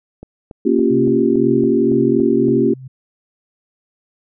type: click train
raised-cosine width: 2 ms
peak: -20 dBFS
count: 9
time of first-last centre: 0.23-2.484 s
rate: 3.55 Hz
type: chord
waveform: sine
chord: G half-diminished seventh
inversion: first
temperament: equal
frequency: 233.1 / 277.2 / 349.2 / 392 Hz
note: Bb3 / Db4 / F4 / G4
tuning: 0 / 0 / 0 / 0 cents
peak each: -17 dBFS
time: 0.65-2.74 s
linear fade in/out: 10 ms
type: tone with tremolo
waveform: sine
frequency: 130.81 Hz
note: C3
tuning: in tune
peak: -22 dBFS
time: 0.9-2.88 s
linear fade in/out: 10 ms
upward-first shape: sine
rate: 2 Hz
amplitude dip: 75%
effects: none